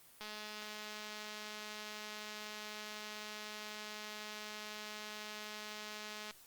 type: click train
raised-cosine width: 0.2 ms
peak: -29 dBFS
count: 1294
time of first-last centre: 0.21-6.309 s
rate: 212 Hz
effects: white hiss -61 dBFS RMS until 6.46 s + Opus 24 kbps